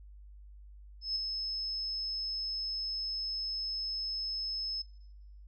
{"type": "tone with ADSR envelope", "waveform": "sine", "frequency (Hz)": 5200, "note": "E8", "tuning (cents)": -24, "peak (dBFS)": -29, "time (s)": [1.01, 4.82], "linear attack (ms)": 150, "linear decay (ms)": 4, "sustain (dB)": -5, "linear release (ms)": 6, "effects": ["noise-tail reverb RT60 0.9 s tail -21 dB re dry", "added 50 Hz sine -49 dBFS peak until 5.47 s"]}